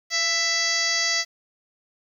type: harmonic tone with a mistuned harmonic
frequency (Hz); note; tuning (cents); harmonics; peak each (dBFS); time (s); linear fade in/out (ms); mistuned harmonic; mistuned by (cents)
663; E5; +10; 1 / 2 / 3 / 4 / 5 / 6 / 7 / 8 / 9 / 10; -36 / -36 / -25 / -37 / -34 / -33 / -26 / -30 / -29 / -33; 0.1-1.25; 50; 1; +35
effects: 9-bit